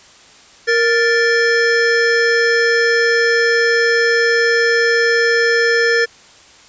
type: tone pair together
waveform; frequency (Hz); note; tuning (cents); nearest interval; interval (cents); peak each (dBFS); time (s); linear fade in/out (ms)
square; 466.2 / 1760; A#4 / A6; 0 / 0; octave + major seventh; 2300; -15; 0.67-6.06; 20
effects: white hiss -44 dBFS RMS until 6.68 s + resampled to 16000 Hz